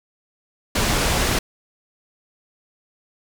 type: low-pass noise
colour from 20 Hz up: pink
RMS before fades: -20 dBFS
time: 0.75-1.39 s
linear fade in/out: 5 ms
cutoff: 10000 Hz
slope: 12 dB/octave
effects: none